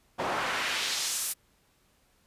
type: noise with band-pass filter sweep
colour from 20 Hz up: pink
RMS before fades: -31 dBFS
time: 0.18-1.34 s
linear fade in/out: 20 ms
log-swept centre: 680 to 12000 Hz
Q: 1.1
effects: pink hiss -67 dBFS RMS until 2.26 s + resampled to 32000 Hz